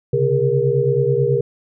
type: tone cluster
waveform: sine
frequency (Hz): 131.2 / 140.4 / 406.4 / 470.8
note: C3 / C#3 / G#4 / A#4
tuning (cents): +5 / +22 / -38 / +17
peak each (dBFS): -21 / -21 / -19 / -18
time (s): 0.13-1.41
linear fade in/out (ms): 5
effects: none